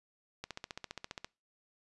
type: click train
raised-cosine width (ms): 0.2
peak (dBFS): -23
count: 13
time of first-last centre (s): 0.44-1.245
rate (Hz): 14.9
effects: noise-tail reverb RT60 0.3 s tail -25 dB re dry + resampled to 24000 Hz